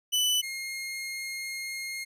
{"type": "tone pair in turn", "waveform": "sawtooth", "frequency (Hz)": [2988, 2138], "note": ["F#7", "C7"], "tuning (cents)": [16, 37], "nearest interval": "tritone", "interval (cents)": 579, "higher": "first", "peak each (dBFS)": [-20, -30], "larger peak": "first", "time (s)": [[0.12, 0.42], [0.42, 2.05]], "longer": "second", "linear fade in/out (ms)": 20, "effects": ["resampled to 32000 Hz"]}